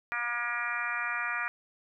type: harmonic tone with a mistuned harmonic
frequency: 238.7 Hz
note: A#3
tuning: 41 cents sharp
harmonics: 3 / 4 / 5 / 6 / 7 / 8 / 9 / 10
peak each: -44 / -43 / -37 / -35 / -38 / -36 / -46 / -37 dBFS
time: 0.12-1.48 s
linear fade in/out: 0 ms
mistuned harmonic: 9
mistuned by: +29 cents
effects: none